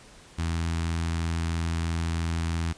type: tone with notch filter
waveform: sawtooth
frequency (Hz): 83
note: E2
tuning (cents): +12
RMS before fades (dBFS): -28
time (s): 0.38-2.73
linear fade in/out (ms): 10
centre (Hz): 520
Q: 0.85
effects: pink hiss -51 dBFS RMS until 2.77 s + resampled to 22050 Hz